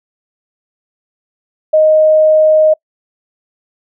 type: tone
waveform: sine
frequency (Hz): 622.3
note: D#5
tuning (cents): 0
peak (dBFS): -5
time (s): 1.73-2.74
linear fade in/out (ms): 10
effects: noise-tail reverb RT60 0.1 s tail -26 dB re dry